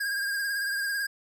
square tone with vibrato, 1619 Hz, G#6, 45 cents flat, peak -28 dBFS, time 0-1.07 s, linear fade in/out 10 ms, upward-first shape sine, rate 18 Hz, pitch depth 39 cents each way, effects none

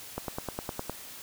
click train, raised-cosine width 1 ms, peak -18 dBFS, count 8, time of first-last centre 0.18-0.896 s, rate 9.77 Hz, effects white hiss -45 dBFS RMS until 1.22 s

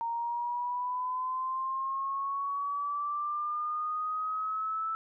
sine linear sweep, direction up, 923 to 1318.5 Hz, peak -30 dBFS, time 0.01-4.95 s, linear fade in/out 0 ms, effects none

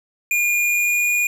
square tone with pitch glide, 2424 to 2439 Hz, D#7 to D#7, -46 to -35 cents, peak -17 dBFS, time 0.31-1.27 s, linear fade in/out 2 ms, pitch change +11 cents, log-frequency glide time 0.65-1.1 s, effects none

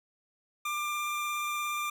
25% pulse tone with vibrato, 1191 Hz, D6, 24 cents sharp, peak -27 dBFS, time 0.65-1.9 s, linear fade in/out 5 ms, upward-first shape sine, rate 17 Hz, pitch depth 9 cents each way, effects none

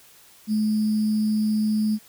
sine tone with sample-and-hold, 214.5 Hz, A3, 44 cents flat, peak -19 dBFS, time 0.47-1.99 s, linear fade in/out 50 ms, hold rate 4900 Hz, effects white hiss -52 dBFS RMS until 2.08 s

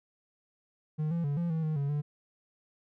triangle tone with pitch steps, 153.8 / 169.1 / 143.1 / 171.3 / 161 / 155.8 / 140.9 / 146.8 Hz, D#3 / E3 / D3 / F3 / E3 / D#3 / C#3 / D3, -20 / +44 / -45 / -33 / -41 / +3 / +29 / 0 cents, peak -26 dBFS, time 0.98-2.02 s, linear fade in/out 20 ms, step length 130 ms, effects none

